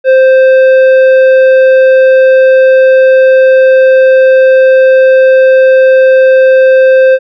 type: tone with tanh clipping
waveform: triangle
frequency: 523.3 Hz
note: C5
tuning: in tune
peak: -3 dBFS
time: 0.04-7.19 s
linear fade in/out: 50 ms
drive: 13 dB
effects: none